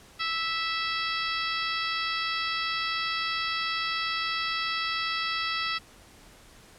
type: harmonic tone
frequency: 657 Hz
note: E5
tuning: 6 cents flat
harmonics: 2 / 3 / 4 / 5 / 6 / 7 / 8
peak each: -32 / -34 / -35 / -36 / -37 / -37 / -38 dBFS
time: 0.19-5.79 s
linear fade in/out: 20 ms
effects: pink hiss -53 dBFS RMS until 6.78 s + low-pass 11000 Hz 12 dB/octave